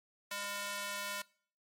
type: tone with high-pass filter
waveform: square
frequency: 202.5 Hz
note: G#3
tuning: 43 cents flat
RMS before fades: -40 dBFS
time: 0.31-1.22 s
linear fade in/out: 5 ms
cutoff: 1200 Hz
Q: 0.7
effects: noise-tail reverb RT60 0.5 s tail -23 dB re dry + MP3 64 kbps